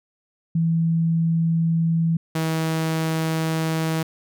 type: tone pair in turn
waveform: sine / sawtooth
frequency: 164.81 / 160.67 Hz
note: E3 / E3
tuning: 0 / -44 cents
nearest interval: unison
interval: 44 cents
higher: first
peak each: -17 dBFS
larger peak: neither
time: 0.55-2.17 / 2.35-4.03 s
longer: second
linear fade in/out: 5 ms
effects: none